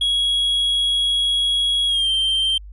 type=tone with pitch glide; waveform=triangle; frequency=3322 to 3143 Hz; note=G#7 to G7; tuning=0 to +4 cents; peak=-15 dBFS; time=0.01-2.58 s; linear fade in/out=5 ms; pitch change=-96 cents; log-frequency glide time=1.87-2.09 s; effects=added 50 Hz sine -35 dBFS peak until 2.72 s + resampled to 24000 Hz